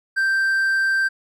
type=tone; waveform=triangle; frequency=1568 Hz; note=G6; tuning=in tune; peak=-15 dBFS; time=0.16-1.09 s; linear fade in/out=20 ms; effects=none